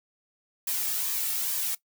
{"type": "noise with flanger", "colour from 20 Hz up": "blue", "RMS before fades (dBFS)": -29, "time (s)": [0.67, 1.75], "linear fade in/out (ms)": 5, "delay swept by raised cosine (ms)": [1.4, 2.03], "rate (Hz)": 2.3, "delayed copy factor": -0.5, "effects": ["noise-tail reverb RT60 0.1 s tail -19 dB re dry"]}